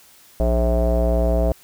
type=tone with low-pass filter; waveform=square; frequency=59.2 Hz; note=A#1; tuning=27 cents sharp; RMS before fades=-18 dBFS; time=0.4-1.52 s; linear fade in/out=0 ms; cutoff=610 Hz; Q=9.6; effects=white hiss -50 dBFS RMS until 1.63 s